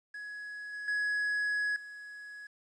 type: tone with level steps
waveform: triangle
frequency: 1678 Hz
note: G#6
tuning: 17 cents sharp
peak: -38 / -36 / -27 / -42 dBFS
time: 0.14-2.47 s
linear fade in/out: 5 ms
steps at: 0.73 / 0.88 / 1.76 s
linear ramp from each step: 2 ms
effects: resampled to 22050 Hz + 11-bit